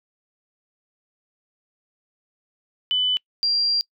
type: tone pair in turn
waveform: sine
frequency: 3000 / 4752 Hz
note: F#7 / D8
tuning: +23 / +20 cents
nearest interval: minor sixth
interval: 797 cents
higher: second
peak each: -18 dBFS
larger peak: neither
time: 2.91-3.17 / 3.43-3.81 s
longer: second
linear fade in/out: 0 ms
effects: noise-tail reverb RT60 0.1 s tail -26 dB re dry